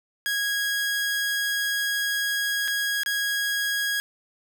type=tone with dropouts; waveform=sawtooth; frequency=1649 Hz; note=G#6; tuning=13 cents flat; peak=-20 dBFS; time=0.26-4 s; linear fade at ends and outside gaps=0 ms; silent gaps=2.677-2.681 / 3.034-3.061 s; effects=none